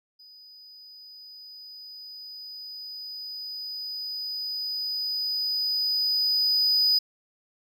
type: tone with level ramp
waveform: triangle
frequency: 4975 Hz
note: D#8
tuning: 1 cent flat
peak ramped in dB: -47 to -17 dBFS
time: 0.19-6.99 s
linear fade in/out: 10 ms
effects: none